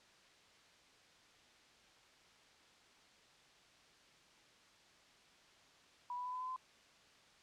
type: tone with pitch steps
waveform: sine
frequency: 981 / 990.1 / 999.3 / 1008.6 / 1017.9 / 1027.4 Hz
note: B5 / B5 / B5 / B5 / C6 / C6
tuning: -12 / +4 / +20 / +36 / -48 / -32 cents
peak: -40 dBFS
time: 6.1-6.562 s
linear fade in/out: 2 ms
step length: 77 ms
effects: white hiss -65 dBFS RMS until 7.42 s + low-pass 5000 Hz 12 dB/octave